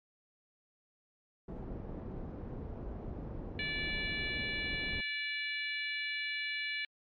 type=low-pass noise; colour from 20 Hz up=pink; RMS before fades=-42 dBFS; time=1.48-5.01 s; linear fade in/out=5 ms; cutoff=510 Hz; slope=12 dB/octave
type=harmonic tone; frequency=580 Hz; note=D5; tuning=22 cents flat; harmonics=3 / 4 / 5 / 6 / 7; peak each=-40 / -37 / -43 / -46 / -45 dBFS; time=3.59-6.85 s; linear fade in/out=2 ms
effects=MP3 48 kbps